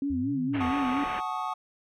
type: tone with vibrato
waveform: sine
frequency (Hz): 267.7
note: C4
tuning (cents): +40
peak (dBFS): -26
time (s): 0.02-1.04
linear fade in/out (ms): 2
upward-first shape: sine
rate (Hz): 4.3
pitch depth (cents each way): 110
type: exponential two-way sweep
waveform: sine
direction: up then down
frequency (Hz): 73.42 to 164.7 to 73.42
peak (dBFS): -34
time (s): 0.1-0.71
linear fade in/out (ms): 5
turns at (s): 0.42
type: low-pass noise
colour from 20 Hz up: white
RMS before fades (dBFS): -37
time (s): 0.53-1.21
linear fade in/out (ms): 20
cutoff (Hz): 2800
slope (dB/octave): 48
type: chord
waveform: triangle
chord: D# half-diminished seventh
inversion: first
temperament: equal with one note detuned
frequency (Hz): 740 / 868.9 / 1108.7 / 1244.5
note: F#5 / A5 / C#6 / D#6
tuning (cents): 0 / -22 / 0 / 0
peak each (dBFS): -33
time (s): 0.6-1.54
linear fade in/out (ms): 10
effects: none

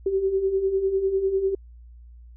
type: beating tone pair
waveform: sine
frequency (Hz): 378.5 / 388.5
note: F#4 / G4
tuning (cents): +39 / -16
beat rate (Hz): 10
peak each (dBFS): -28 / -21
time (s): 0.06-1.55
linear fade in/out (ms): 5
effects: added 59 Hz sine -43 dBFS peak until 2.36 s

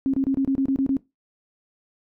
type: tone bursts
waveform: sine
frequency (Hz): 270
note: C#4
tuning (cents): -45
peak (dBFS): -18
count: 9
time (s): 0.06-0.968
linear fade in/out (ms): 0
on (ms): 76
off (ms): 28
effects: noise-tail reverb RT60 0.2 s tail -19 dB re dry

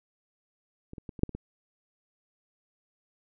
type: clicks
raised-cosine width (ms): 3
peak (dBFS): -29 / -28 / -26 / -29 / -8 / -27 / -23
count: 7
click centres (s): 0.934 / 0.982 / 1.092 / 1.192 / 1.234 / 1.293 / 1.35
effects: none

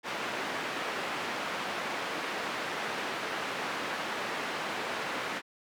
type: band-pass noise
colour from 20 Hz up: white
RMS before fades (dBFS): -35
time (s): 0.03-5.42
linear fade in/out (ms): 50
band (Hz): 220 to 2000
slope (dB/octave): 12
effects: none

